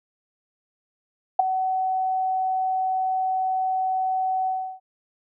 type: tone with ADSR envelope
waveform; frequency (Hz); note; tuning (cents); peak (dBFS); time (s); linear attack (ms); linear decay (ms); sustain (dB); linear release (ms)
sine; 753; F#5; +30; -9; 1.39-4.8; 7; 9; -12; 330
effects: none